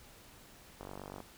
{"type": "click train", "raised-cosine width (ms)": 1, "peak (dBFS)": -30, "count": 20, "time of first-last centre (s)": [0.81, 1.203], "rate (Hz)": 48.3, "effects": ["pink hiss -57 dBFS RMS until 1.37 s"]}